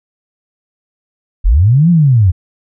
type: linear two-way sweep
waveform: sine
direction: up then down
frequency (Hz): 34.34 to 178 to 82.8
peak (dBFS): -5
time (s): 1.44-2.32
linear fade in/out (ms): 20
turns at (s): 1.9
effects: none